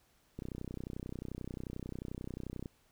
click train, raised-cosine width 3 ms, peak -28 dBFS, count 72, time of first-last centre 0.39-2.658 s, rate 31.3 Hz, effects pink hiss -70 dBFS RMS until 2.91 s

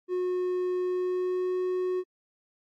triangle tone with pitch glide, 363.3 to 366.5 Hz, F#4 to F#4, -32 to -16 cents, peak -24 dBFS, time 0.08-2.04 s, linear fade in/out 50 ms, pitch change +16 cents, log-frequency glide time 0.8-1.56 s, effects AAC 64 kbps

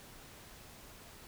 silence, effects pink hiss -54 dBFS RMS until 1.27 s

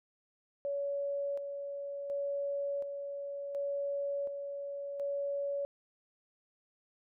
sine tone with tremolo, 564 Hz, C#5, 30 cents sharp, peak -32 dBFS, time 0.65-5.65 s, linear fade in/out 0 ms, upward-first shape square, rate 0.69 Hz, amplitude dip 45%, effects none

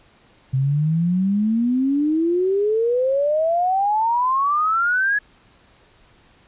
sine exponential sweep, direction up, 129 to 1695 Hz, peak -16 dBFS, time 0.53-5.19 s, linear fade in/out 10 ms, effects pink hiss -54 dBFS RMS until 6.47 s + resampled to 8000 Hz

